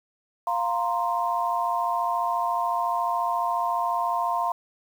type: chord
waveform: sine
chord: F suspended fourth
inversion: none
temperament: equal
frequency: 698.5 / 932.3 / 1046.5 Hz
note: F5 / Bb5 / C6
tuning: 0 / 0 / 0 cents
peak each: -27 dBFS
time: 0.47-4.52 s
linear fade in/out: 2 ms
effects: 8-bit